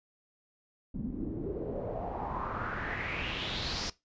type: noise with low-pass filter sweep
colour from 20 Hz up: pink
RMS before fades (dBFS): -36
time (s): 0.94-3.9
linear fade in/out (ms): 5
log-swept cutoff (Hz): 210 to 5500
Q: 4.3
effects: noise-tail reverb RT60 0.2 s tail -19 dB re dry + resampled to 16000 Hz